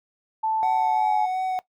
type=tone with pitch glide; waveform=sine; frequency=880 to 843.7 Hz; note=A5 to G#5; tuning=0 to +27 cents; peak=-21 dBFS; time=0.43-1.26 s; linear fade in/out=10 ms; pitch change=-73 cents; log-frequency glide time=0.86-1.11 s
type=tone with vibrato; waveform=triangle; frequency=745 Hz; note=F#5; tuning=12 cents sharp; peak=-21 dBFS; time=0.63-1.59 s; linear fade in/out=0 ms; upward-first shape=sine; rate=2.8 Hz; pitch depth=14 cents each way
effects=noise-tail reverb RT60 0.1 s tail -18 dB re dry